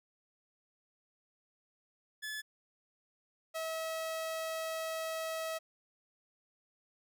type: tone pair in turn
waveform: sawtooth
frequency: 1721 / 644.6 Hz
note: A6 / E5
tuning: -39 / -39 cents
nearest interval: octave + perfect fourth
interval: 1700 cents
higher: first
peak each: -35 / -32 dBFS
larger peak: second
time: 2.22-2.42 / 3.54-5.59 s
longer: second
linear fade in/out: 20 ms
effects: none